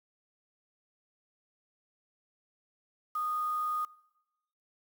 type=tone with quantisation; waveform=sine; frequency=1234 Hz; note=D#6; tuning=15 cents flat; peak=-30 dBFS; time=3.15-3.85 s; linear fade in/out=5 ms; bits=8; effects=noise-tail reverb RT60 1.0 s tail -23 dB re dry

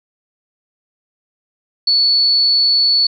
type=tone; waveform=sine; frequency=4435 Hz; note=C#8; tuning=in tune; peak=-10 dBFS; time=1.87-3.07 s; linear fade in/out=5 ms; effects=none

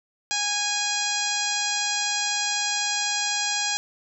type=harmonic tone; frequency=824 Hz; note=G#5; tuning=14 cents flat; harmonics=1 / 2 / 3 / 4 / 5 / 6 / 7 / 8 / 9; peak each=-32 / -32 / -32 / -32 / -32 / -32 / -32 / -32 / -32 dBFS; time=0.31-3.77 s; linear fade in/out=0 ms; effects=none

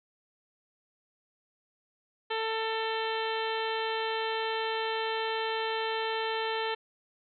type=harmonic tone; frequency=445.3 Hz; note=A4; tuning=21 cents sharp; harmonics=1 / 2 / 3 / 4 / 5 / 6 / 7 / 8 / 9; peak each=-33 / -34 / -40 / -38 / -43 / -42 / -40 / -45 / -44 dBFS; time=2.3-6.75 s; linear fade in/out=10 ms; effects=none

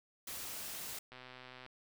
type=noise; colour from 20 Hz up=white; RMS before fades=-44 dBFS; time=0.27-0.99 s; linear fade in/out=5 ms
type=click train; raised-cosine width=0.3 ms; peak=-35 dBFS; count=70; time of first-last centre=1.12-1.663 s; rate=127 Hz
effects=none

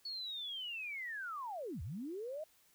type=linear two-way sweep; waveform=sine; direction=down then up; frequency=4435 to 67.6 to 644 Hz; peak=-40 dBFS; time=0.05-2.44 s; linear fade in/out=5 ms; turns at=1.82 s; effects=white hiss -69 dBFS RMS until 2.74 s

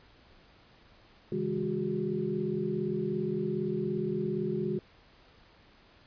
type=tone cluster; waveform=sine; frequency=135.9 / 159.8 / 204.7 / 365 / 402.4 Hz; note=C#3 / D#3 / G#3 / F#4 / G4; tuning=-34 / +47 / -25 / -24 / +45 cents; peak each=-40 / -37 / -34 / -32 / -38 dBFS; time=1.32-4.79 s; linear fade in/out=2 ms; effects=pink hiss -59 dBFS RMS until 6.06 s + resampled to 11025 Hz

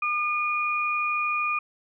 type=tone pair together; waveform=sine; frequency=1211.2 / 2442 Hz; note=D#6 / D#7; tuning=-47 / -33 cents; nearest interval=octave; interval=1214 cents; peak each=-26 dBFS; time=0.02-1.59 s; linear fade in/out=5 ms; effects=none

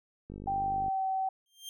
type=click train; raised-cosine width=3 ms; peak=-30 dBFS; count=30; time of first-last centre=0.3-0.882 s; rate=49.8 Hz
type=tone with pitch glide; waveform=sine; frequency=784 to 764.3 Hz; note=G5 to G5; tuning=0 to -44 cents; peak=-28 dBFS; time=0.47-1.29 s; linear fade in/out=5 ms; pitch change=-44 cents; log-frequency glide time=0.59-1.05 s
type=tone with exponential growth; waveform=sawtooth; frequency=3179 Hz; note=G7; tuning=24 cents sharp; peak=-34 dBFS; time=1.46-1.69 s; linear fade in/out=1 ms; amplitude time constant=48 ms
effects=none

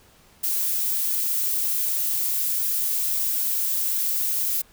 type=noise; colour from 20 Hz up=violet; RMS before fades=-24 dBFS; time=0.43-4.62 s; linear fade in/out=10 ms; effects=pink hiss -55 dBFS RMS until 4.72 s

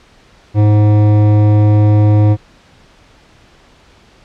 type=tone with hard clipping; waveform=sine; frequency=105.1 Hz; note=G#2; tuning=21 cents sharp; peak=-8 dBFS; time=0.54-2.37 s; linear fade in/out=50 ms; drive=13 dB; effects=pink hiss -46 dBFS RMS until 4.24 s + low-pass 5000 Hz 12 dB/octave

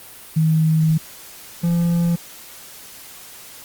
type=tone pair in turn; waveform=sine / triangle; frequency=158.6 / 170.85 Hz; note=D#3 / F3; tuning=+33 / -38 cents; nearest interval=minor second; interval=129 cents; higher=second; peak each=-13 dBFS; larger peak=neither; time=0.36-0.98 / 1.63-2.16 s; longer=first; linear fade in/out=10 ms; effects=white hiss -40 dBFS RMS until 3.64 s + Opus 32 kbps

